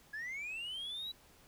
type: linear sweep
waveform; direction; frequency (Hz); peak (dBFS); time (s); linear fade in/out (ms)
sine; up; 1661.2 to 3951; -37; 0.13-1.12; 10
effects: tanh soft clip ceiling -38 dBFS + pink hiss -63 dBFS RMS until 1.47 s